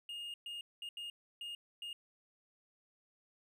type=tone bursts at uneven times; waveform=triangle; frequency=2842 Hz; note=F7; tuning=30 cents sharp; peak=-40 dBFS; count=6; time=0.09-0.34 / 0.46-0.61 / 0.82-0.89 / 0.97-1.1 / 1.41-1.55 / 1.82-1.93 s; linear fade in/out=2 ms; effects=none